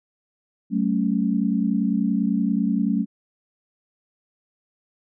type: chord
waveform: sine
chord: F# minor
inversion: none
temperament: equal with one note detuned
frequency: 189.65 / 220 / 277.2 Hz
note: F#3 / A3 / C#4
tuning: +43 / 0 / 0 cents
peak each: -23 / -22 / -25 dBFS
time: 0.7-3.06 s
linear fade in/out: 50 ms
effects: none